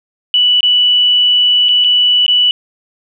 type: tone with dropouts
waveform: sine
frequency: 2960 Hz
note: F#7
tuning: in tune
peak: -7 dBFS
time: 0.34-2.51 s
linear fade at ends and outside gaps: 1 ms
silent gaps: 0.607-0.63 / 1.686-1.69 / 1.841-1.845 / 2.264-2.28 s
effects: none